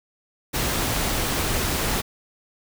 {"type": "noise", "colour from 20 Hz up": "pink", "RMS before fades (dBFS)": -24, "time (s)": [0.53, 2.02], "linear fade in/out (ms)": 20, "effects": []}